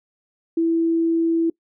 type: tone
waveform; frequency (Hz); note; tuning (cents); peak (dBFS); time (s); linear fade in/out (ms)
sine; 330.6; E4; +5; -16; 0.57-1.5; 5
effects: noise-tail reverb RT60 0.1 s tail -23 dB re dry